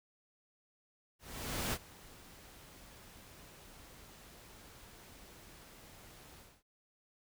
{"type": "noise with ADSR envelope", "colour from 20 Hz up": "pink", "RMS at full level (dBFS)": -35, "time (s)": [1.19, 6.63], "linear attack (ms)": 540, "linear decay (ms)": 48, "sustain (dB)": -21, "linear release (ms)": 240, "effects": []}